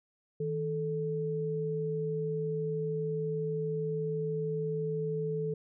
sine tone pair together, 158.5 / 436.8 Hz, D#3 / A4, +32 / -13 cents, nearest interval octave + tritone, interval 1755 cents, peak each -34 / -32 dBFS, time 0.4-5.54 s, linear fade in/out 5 ms, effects none

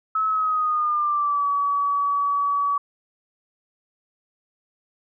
sine tone with pitch glide, 1293 to 1138.7 Hz, E6 to C#6, -34 to +46 cents, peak -19 dBFS, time 0.15-2.78 s, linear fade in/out 5 ms, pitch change -220 cents, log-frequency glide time 0.27-1.48 s, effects none

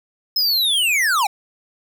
square linear sweep, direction down, 5180 to 747 Hz, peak -16 dBFS, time 0.36-1.27 s, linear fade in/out 5 ms, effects none

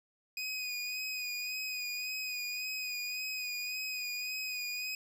25% pulse tone with vibrato, 2489 Hz, D#7, in tune, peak -32 dBFS, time 0.37-4.95 s, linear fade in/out 2 ms, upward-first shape sine, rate 1.8 Hz, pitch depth 30 cents each way, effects none

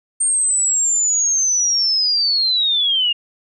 sine linear sweep, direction down, 8700 to 2802 Hz, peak -14 dBFS, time 0.2-3.13 s, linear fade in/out 10 ms, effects none

